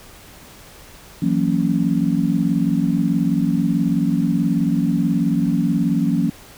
sine chord, F# dominant seventh, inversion third, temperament just, 166.5 / 185 / 231.2 / 277.5 Hz, E3 / F#3 / A#3 / C#4, +18 / 0 / -14 / +2 cents, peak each -21 dBFS, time 1.22-6.3 s, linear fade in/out 5 ms, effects pink hiss -43 dBFS RMS until 6.57 s

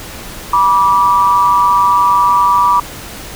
sine tone pair together, 973.7 / 1167 Hz, B5 / D6, -25 / -11 cents, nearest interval minor third, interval 314 cents, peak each -10 dBFS, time 0.53-2.8 s, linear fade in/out 5 ms, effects pink hiss -29 dBFS RMS until 3.35 s

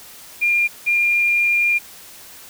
sine tone pair in turn, 2404 / 2404 Hz, D7 / D7, +40 / +40 cents, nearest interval unison, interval 0 cents, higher neither, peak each -14 dBFS, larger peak neither, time 0.41-0.68 / 0.86-1.79 s, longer second, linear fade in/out 20 ms, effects white hiss -41 dBFS RMS until 2.49 s

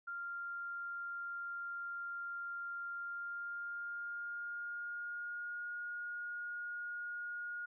sine tone with pitch glide, 1393 to 1433 Hz, F6 to F6, -5 to +44 cents, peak -40 dBFS, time 0.07-7.66 s, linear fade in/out 10 ms, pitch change +49 cents, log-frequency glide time 2.92-5.7 s, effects none

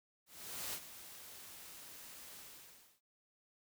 white noise with ADSR envelope, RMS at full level -41 dBFS, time 0.26-3.01 s, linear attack 470 ms, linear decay 67 ms, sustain -12 dB, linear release 620 ms, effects none

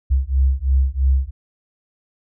sine beating tone pair, 65.2 / 68.2 Hz, C2 / C#2, -5 / -28 cents, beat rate 3 Hz, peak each -17 dBFS, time 0.1-1.31 s, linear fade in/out 20 ms, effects none

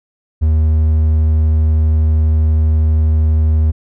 triangle tone, 78.1 Hz, D#2, 7 cents sharp, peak -7 dBFS, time 0.41-3.72 s, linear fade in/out 20 ms, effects none

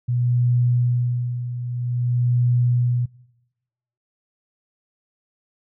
sine tone with tremolo, 122.2 Hz, B2, 18 cents flat, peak -15 dBFS, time 0.08-3.06 s, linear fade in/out 10 ms, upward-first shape sine, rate 0.51 Hz, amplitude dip 70%, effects noise-tail reverb RT60 1.0 s tail -23 dB re dry

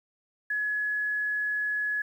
sine tone, 1693 Hz, G#6, 33 cents sharp, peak -26 dBFS, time 0.5-2.02 s, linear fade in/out 5 ms, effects 10-bit

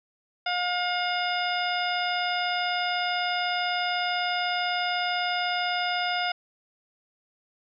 harmonic tone, 714 Hz, F5, 38 cents sharp, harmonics 1 / 2 / 3 / 4 / 5 / 7, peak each -28 / -31 / -33 / -34 / -35 / -36 dBFS, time 0.46-6.32 s, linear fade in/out 5 ms, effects none

